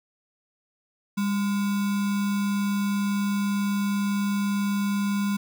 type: tone with sample-and-hold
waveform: sine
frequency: 201 Hz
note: G3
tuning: 44 cents sharp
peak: -22 dBFS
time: 1.17-5.37 s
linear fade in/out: 10 ms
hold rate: 1225 Hz
effects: none